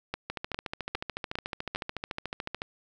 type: two click trains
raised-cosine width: 0.3 ms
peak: -15 / -17 dBFS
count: 5 / 33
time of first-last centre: 0.14-1.759 / 0.3-2.619 s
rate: 2.47 / 13.8 Hz
effects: none